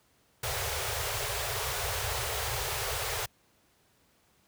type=band-stop noise; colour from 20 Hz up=pink; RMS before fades=-32 dBFS; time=0.43-3.26 s; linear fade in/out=5 ms; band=130 to 390 Hz; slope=96 dB/octave; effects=pink hiss -67 dBFS RMS until 4.47 s + high-pass 60 Hz 12 dB/octave